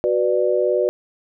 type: chord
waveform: sine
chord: B minor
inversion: second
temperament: just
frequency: 370.4 / 493.9 / 592.7 Hz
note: F#4 / B4 / D5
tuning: +2 / 0 / +16 cents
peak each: -20 dBFS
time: 0.04-0.89 s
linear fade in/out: 0 ms
effects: none